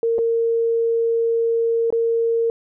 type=tone with dropouts; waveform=sine; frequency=460 Hz; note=A#4; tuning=23 cents flat; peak=-16 dBFS; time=0.03-2.5 s; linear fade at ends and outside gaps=1 ms; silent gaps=0.183-0.188 / 1.904-1.925 s; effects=none